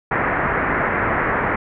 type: low-pass noise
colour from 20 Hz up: white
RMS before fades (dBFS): -20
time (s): 0.11-1.56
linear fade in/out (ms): 5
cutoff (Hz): 2000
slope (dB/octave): 48
effects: none